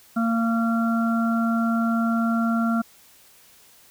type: harmonic tone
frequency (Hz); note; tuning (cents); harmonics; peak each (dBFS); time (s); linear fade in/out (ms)
229; A#3; -31; 1 / 3 / 5 / 6; -20 / -30 / -38 / -28; 0.16-2.82; 10
effects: white hiss -53 dBFS RMS until 3.9 s